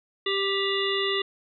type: harmonic tone with a mistuned harmonic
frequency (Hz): 393.1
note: G4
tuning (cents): +5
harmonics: 1 / 3 / 5 / 7 / 9 / 10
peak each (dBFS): -27 / -33 / -31 / -31 / -30 / -37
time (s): 0.26-1.22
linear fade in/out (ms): 5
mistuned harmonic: 7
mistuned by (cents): +49
effects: none